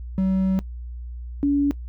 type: tone pair in turn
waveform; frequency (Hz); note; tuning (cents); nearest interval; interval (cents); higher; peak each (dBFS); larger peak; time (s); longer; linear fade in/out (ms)
triangle / sine; 189.8 / 284.4; F#3 / C#4; +44 / +45; perfect fifth; 701; second; -16; neither; 0.18-0.59 / 1.43-1.71; first; 0
effects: noise-tail reverb RT60 0.1 s tail -19 dB re dry + added 60 Hz sine -31 dBFS peak until 1.88 s